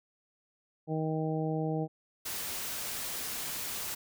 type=harmonic tone; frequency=157.5 Hz; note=D#3; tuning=21 cents sharp; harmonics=1 / 2 / 3 / 4 / 5; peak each=-32 / -35 / -36 / -40 / -40 dBFS; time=0.87-1.88 s; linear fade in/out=50 ms
type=noise; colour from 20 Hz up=white; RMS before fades=-37 dBFS; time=2.25-3.95 s; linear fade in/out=10 ms
effects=none